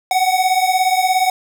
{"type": "beating tone pair", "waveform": "square", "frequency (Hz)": [740, 757], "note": ["F#5", "F#5"], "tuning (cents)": [0, 39], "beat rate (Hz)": 17, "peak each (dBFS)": [-16, -18], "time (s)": [0.11, 1.3], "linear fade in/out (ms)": 2, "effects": []}